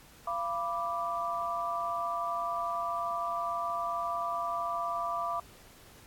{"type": "chord", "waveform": "sine", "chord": "B diminished", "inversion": "second", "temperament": "equal with one note detuned", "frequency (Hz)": [685.7, 987.8, 1174.7], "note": ["F5", "B5", "D6"], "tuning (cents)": [-32, 0, 0], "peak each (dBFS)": [-35, -37, -33], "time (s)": [0.27, 5.4], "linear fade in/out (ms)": 5, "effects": ["pink hiss -56 dBFS RMS until 6.06 s", "AAC 64 kbps"]}